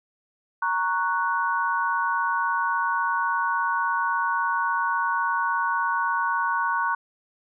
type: chord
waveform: sine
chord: F# major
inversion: first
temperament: equal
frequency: 932.3 / 1108.7 / 1480 Hz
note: A#5 / C#6 / F#6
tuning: 0 / 0 / 0 cents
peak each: -26 dBFS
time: 0.62-6.95 s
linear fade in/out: 5 ms
effects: none